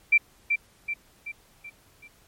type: tone with echo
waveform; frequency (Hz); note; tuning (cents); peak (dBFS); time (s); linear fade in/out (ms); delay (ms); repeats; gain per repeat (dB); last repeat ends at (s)
sine; 2349; D7; 0; -14; 0.12-0.18; 10; 380; 5; -6; 2.08
effects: pink hiss -59 dBFS RMS until 2.27 s + MP3 64 kbps